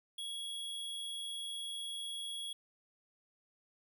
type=tone; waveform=square; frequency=3332 Hz; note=G#7; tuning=5 cents sharp; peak=-40 dBFS; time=0.18-2.53 s; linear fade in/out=5 ms; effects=12-bit